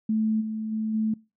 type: tone with level steps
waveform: sine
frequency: 218.4 Hz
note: A3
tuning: 13 cents flat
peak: -21 / -28 / -25 / -22 dBFS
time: 0.09-1.14 s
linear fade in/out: 5 ms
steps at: 0.4 / 0.71 / 0.93 s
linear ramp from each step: 20 ms
effects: noise-tail reverb RT60 0.3 s tail -24 dB re dry